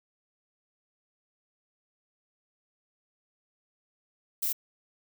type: noise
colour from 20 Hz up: violet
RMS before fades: -29 dBFS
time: 4.42-4.53 s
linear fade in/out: 10 ms
effects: none